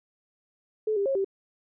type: tone with pitch steps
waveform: sine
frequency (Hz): 431.9 / 399.2 / 542 / 389.6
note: A4 / G4 / C#5 / G4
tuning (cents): -32 / +32 / -39 / -11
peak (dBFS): -23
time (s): 0.87-1.246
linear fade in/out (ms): 5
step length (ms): 94
effects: none